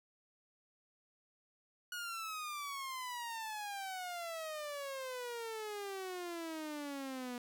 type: exponential sweep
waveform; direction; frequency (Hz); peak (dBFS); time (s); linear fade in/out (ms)
sawtooth; down; 1458 to 242; -37; 1.92-7.38; 2
effects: none